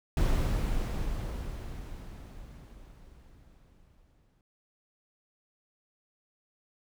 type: noise with exponential decay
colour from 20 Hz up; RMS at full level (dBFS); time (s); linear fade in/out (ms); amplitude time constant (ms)
brown; -25; 0.17-4.41; 2; 920
effects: none